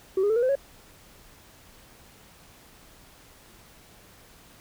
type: tone with pitch steps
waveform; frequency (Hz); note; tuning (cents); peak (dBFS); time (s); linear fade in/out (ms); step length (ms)
sine; 380.3 / 410 / 441.9 / 476.4 / 513.5 / 553.6; F#4 / G#4 / A4 / A#4 / C5 / C#5; +48 / -22 / +7 / +38 / -33 / -2; -18; 0.17-0.554; 5; 64
effects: tanh soft clip ceiling -18 dBFS + pink hiss -53 dBFS RMS until 4.6 s